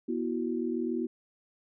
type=chord; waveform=sine; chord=B suspended fourth; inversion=none; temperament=equal with one note detuned; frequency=242.4 / 329.6 / 370 Hz; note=B3 / E4 / F#4; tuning=-32 / 0 / 0 cents; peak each=-32 / -33 / -34 dBFS; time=0.08-1.07 s; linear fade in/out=10 ms; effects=none